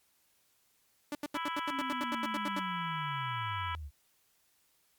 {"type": "tone bursts", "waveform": "sawtooth", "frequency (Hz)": 293.7, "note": "D4", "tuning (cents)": 0, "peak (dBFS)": -30, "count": 14, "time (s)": [1.12, 2.593], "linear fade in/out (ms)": 2, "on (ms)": 30, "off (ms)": 81}
{"type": "harmonic tone", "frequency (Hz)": 330, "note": "E4", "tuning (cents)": 2, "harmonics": [3, 4, 5, 6, 7, 8, 9, 10], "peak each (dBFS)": [-37, -39, -45, -48, -44, -56, -46, -49], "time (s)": [1.35, 3.75], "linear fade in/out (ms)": 0}
{"type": "linear sweep", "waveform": "sine", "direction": "down", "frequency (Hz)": [277.7, 67.3], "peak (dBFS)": -39, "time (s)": [1.69, 3.91], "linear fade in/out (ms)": 50}
{"effects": ["white hiss -71 dBFS RMS until 4.98 s", "MP3 96 kbps"]}